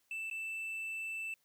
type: tone with dropouts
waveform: triangle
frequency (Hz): 2651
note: E7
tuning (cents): +9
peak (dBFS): -36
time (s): 0.11-1.34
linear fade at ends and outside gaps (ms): 2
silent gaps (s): 0.3-0.311
effects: white hiss -75 dBFS RMS until 1.44 s